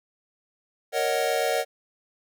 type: chord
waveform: square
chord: D# minor seventh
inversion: second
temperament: equal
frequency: 466.2 / 554.4 / 622.3 / 740 Hz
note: A#4 / C#5 / D#5 / F#5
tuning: 0 / 0 / 0 / 0 cents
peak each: -29 dBFS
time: 0.92-1.65 s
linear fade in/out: 50 ms
effects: none